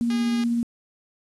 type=tone with tremolo; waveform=sine; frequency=235.5 Hz; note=A#3; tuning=18 cents sharp; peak=-19 dBFS; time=0.01-0.63 s; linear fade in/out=0 ms; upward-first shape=triangle; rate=16 Hz; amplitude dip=25%
type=tone; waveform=5% pulse; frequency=409.3 Hz; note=G#4; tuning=25 cents flat; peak=-22 dBFS; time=0.1-0.44 s; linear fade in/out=2 ms
effects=resampled to 24000 Hz + 8-bit